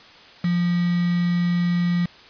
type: tone with quantisation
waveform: sine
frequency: 174.61 Hz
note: F3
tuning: in tune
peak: -18 dBFS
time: 0.44-2.06 s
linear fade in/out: 5 ms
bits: 5
effects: white hiss -46 dBFS RMS until 2.29 s + resampled to 11025 Hz